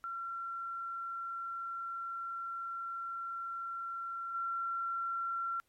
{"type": "tone with level steps", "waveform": "sine", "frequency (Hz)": 1363, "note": "F6", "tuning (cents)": -43, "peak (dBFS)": [-37, -33], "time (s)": [0.04, 5.6], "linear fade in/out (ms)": 0, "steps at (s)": 4.34, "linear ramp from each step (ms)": 10, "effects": ["pink hiss -75 dBFS RMS until 5.68 s", "MP3 64 kbps"]}